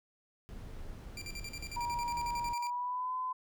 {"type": "noise", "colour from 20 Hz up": "brown", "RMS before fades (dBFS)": -45, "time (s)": [0.49, 2.53], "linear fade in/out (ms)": 0}
{"type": "tone with tremolo", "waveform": "20% pulse", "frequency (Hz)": 2367, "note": "D7", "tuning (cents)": 13, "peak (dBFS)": -36, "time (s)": [1.17, 2.7], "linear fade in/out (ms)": 2, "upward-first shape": "square", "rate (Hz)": 11, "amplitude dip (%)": 80}
{"type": "tone with pitch glide", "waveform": "sine", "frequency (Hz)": [954, 1016.6], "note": ["A#5", "B5"], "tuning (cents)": [40, 50], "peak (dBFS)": -33, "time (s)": [1.76, 3.33], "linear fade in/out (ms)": 10, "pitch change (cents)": 110, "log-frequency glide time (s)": [2.53, 3.14]}
{"effects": []}